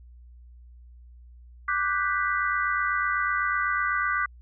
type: chord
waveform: sine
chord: G major seventh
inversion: second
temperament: equal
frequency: 1174.7 / 1480 / 1568 / 1975.5 Hz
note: D6 / F#6 / G6 / B6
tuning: 0 / 0 / 0 / 0 cents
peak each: -27 / -28 / -31 / -30 dBFS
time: 1.68-4.26 s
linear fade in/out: 5 ms
effects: added 60 Hz sine -46 dBFS peak until 4.41 s